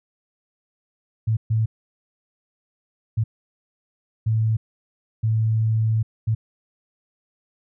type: tone bursts at uneven times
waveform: sine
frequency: 110.8 Hz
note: A2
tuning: 13 cents sharp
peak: -17 dBFS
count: 6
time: 1.27-1.37 / 1.5-1.66 / 3.17-3.24 / 4.26-4.57 / 5.23-6.03 / 6.27-6.35 s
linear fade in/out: 10 ms
effects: none